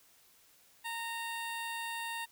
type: tone with notch filter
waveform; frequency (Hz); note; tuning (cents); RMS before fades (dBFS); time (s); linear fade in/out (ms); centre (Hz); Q
15% pulse; 922; A#5; -19; -39; 0.84-2.26; 20; 6000; 1.8
effects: white hiss -64 dBFS RMS until 2.31 s